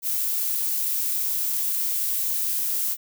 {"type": "noise with high-pass filter sweep", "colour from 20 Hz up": "violet", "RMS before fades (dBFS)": -25, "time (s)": [0.02, 2.97], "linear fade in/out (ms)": 50, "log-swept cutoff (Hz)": [210, 370], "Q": 8.6, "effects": []}